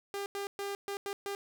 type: tone bursts at uneven times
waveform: sawtooth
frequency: 400 Hz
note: G4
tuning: 35 cents sharp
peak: -31 dBFS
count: 6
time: 0.14-0.26 / 0.35-0.47 / 0.59-0.75 / 0.88-0.97 / 1.06-1.13 / 1.26-1.35 s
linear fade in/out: 0 ms
effects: none